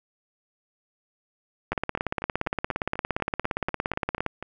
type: two click trains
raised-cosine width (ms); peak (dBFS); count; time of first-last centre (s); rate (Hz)
0.5; -19 / -10; 12 / 45; 1.73-4.426 / 1.72-4.263; 4.08 / 17.3
effects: none